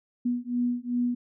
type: beating tone pair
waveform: sine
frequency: 242.4 / 245 Hz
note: B3 / B3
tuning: -32 / -14 cents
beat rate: 2.6 Hz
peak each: -28 dBFS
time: 0.25-1.15 s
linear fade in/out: 10 ms
effects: none